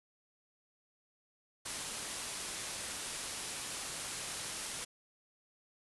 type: low-pass noise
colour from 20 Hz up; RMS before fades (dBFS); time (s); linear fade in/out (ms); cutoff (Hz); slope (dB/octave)
white; -42; 1.65-4.85; 10; 11000; 96
effects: none